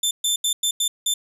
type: tone bursts at uneven times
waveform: 20% pulse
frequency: 3548 Hz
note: A7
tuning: 14 cents sharp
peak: -13 dBFS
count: 6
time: 0.03-0.11 / 0.24-0.36 / 0.44-0.53 / 0.63-0.71 / 0.8-0.88 / 1.06-1.14 s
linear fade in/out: 5 ms
effects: none